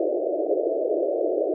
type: band-pass noise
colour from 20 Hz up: white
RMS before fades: -24 dBFS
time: 0-1.54 s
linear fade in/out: 2 ms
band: 310 to 660 Hz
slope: 96 dB/octave
effects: none